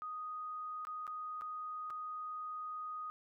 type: tone with dropouts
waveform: sine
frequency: 1244.5 Hz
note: D#6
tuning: in tune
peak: -40 dBFS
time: 0.02-3.1 s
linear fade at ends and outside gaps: 0 ms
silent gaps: 0.851-0.87 / 1.068-1.077 / 1.411-1.419 / 1.901-1.905 s
effects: none